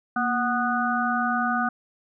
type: harmonic tone with a mistuned harmonic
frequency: 246.5 Hz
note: B3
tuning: 3 cents flat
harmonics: 1 / 3 / 5 / 6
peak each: -27 / -27 / -27 / -27 dBFS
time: 0.16-1.69 s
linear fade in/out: 5 ms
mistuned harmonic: 1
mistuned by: -74 cents
effects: none